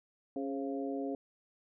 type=harmonic tone with a mistuned harmonic; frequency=138.2 Hz; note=C#3; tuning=5 cents flat; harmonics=2 / 3 / 4 / 5; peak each=-36 / -40 / -42 / -44 dBFS; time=0.36-1.15 s; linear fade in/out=2 ms; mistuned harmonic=4; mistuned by=-51 cents; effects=none